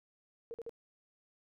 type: tone bursts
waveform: sine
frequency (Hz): 463.5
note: A#4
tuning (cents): -10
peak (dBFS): -40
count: 3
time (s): 0.51-0.694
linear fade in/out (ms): 0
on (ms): 30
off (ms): 47
effects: none